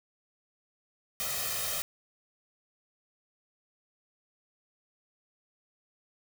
white noise with comb filter, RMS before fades -33 dBFS, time 1.2-1.82 s, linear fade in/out 0 ms, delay 1.6 ms, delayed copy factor +0.95, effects none

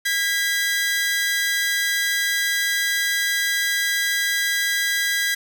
sawtooth tone pair together, 1630.5 / 1975.5 Hz, G#6 / B6, -32 / 0 cents, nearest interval minor third, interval 332 cents, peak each -19 dBFS, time 0.05-5.35 s, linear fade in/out 10 ms, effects none

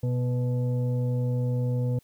sine tone with frequency modulation, 124.7 Hz, B2, 17 cents sharp, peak -23 dBFS, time 0.03-1.99 s, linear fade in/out 5 ms, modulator 370 Hz, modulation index 0.56, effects white hiss -64 dBFS RMS until 2.03 s

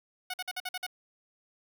10% pulse tone bursts, 735 Hz, F#5, 12 cents flat, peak -25 dBFS, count 7, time 0.3-0.866 s, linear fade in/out 5 ms, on 38 ms, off 50 ms, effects none

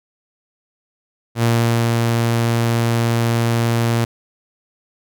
sawtooth tone with ADSR envelope, 116.54 Hz, A#2, in tune, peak -9 dBFS, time 1.35-4.05 s, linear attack 82 ms, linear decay 450 ms, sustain -2 dB, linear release 6 ms, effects none

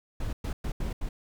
brown noise bursts at uneven times, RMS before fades -31 dBFS, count 5, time 0.2-0.33 / 0.44-0.53 / 0.64-0.72 / 0.8-0.93 / 1.01-1.09 s, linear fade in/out 5 ms, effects none

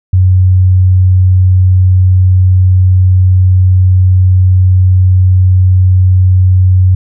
sine tone, 92.5 Hz, F#2, in tune, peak -3 dBFS, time 0.13-6.95 s, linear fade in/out 5 ms, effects none

